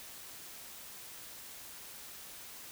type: silence
effects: white hiss -49 dBFS RMS until 2.71 s